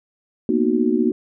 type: chord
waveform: sine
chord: B major seventh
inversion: third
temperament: just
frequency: 231.5 / 246.9 / 308.7 / 370.4 Hz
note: A#3 / B3 / D#4 / F#4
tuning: -12 / 0 / -14 / +2 cents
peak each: -21 dBFS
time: 0.49-1.12 s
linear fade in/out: 2 ms
effects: none